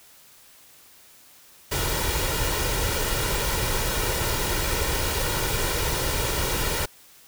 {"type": "noise with comb filter", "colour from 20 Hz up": "pink", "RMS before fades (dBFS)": -25, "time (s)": [1.71, 6.86], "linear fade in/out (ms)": 10, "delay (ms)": 2.1, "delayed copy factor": 0.55, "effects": ["white hiss -52 dBFS RMS until 7.27 s"]}